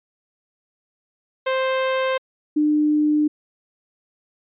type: tone pair in turn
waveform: sawtooth / sine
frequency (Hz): 524 / 300.7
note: C5 / D4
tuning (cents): +2 / +41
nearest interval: minor seventh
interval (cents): 961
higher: first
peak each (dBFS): -15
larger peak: neither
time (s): 1.46-2.18 / 2.56-3.28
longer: neither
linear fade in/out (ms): 10
effects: resampled to 8000 Hz